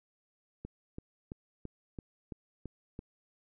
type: click train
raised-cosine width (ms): 3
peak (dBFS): -28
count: 8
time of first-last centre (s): 0.65-2.991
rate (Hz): 2.99
effects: none